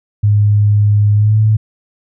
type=tone with pitch glide; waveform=sine; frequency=103.83 to 108.36 Hz; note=G#2 to A2; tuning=0 to -26 cents; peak=-7 dBFS; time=0.23-1.57 s; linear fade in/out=10 ms; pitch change=+74 cents; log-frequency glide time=1.14-1.38 s; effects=none